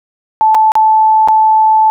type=tone with dropouts; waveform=sine; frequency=873 Hz; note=A5; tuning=14 cents flat; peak=-5 dBFS; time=0.41-1.9 s; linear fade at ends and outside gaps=0 ms; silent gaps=0.546-0.55 / 0.719-0.754 / 1.276-1.285 s; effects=none